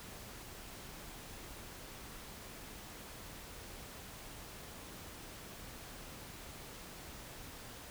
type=silence; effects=pink hiss -50 dBFS RMS until 7.9 s